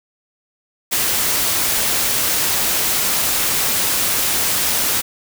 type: noise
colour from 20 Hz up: white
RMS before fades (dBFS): -18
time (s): 0.91-5.02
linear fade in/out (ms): 20
effects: none